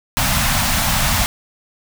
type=band-stop noise; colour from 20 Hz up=pink; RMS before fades=-17 dBFS; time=0.17-1.26 s; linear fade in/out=0 ms; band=250 to 620 Hz; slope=48 dB/octave; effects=none